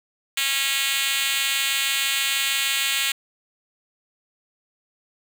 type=tone with high-pass filter; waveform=5% pulse; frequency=273.7 Hz; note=C#4; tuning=22 cents flat; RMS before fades=-23 dBFS; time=0.37-3.12 s; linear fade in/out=5 ms; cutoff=2800 Hz; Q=0.99; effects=none